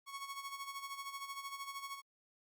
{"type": "tone with tremolo", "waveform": "sawtooth", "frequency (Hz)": 1106, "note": "C#6", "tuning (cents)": -4, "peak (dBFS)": -37, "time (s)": [0.06, 2.02], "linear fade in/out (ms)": 50, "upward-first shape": "sine", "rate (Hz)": 13, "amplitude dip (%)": 65, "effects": ["Opus 48 kbps"]}